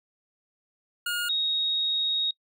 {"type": "tone pair in turn", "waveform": ["25% pulse", "sine"], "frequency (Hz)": [1428, 3759], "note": ["F6", "A#7"], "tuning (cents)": [38, 14], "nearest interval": "octave + perfect fourth", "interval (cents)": 1676, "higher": "second", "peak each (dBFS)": -23, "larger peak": "neither", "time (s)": [[1.06, 1.29], [1.29, 2.31]], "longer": "second", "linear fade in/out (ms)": 5, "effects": ["noise-tail reverb RT60 0.1 s tail -25 dB re dry"]}